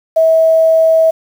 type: tone with quantisation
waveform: sine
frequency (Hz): 647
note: E5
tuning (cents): -32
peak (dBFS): -6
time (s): 0.16-1.11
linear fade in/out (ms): 10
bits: 6
effects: none